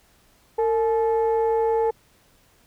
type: tone pair together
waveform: sine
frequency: 454.2 / 857.4 Hz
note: A#4 / A5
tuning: -45 / -45 cents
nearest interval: major seventh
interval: 1100 cents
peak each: -18 / -23 dBFS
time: 0.58-1.91 s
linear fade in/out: 10 ms
effects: tanh soft clip ceiling -14 dBFS + pink hiss -59 dBFS RMS until 2.66 s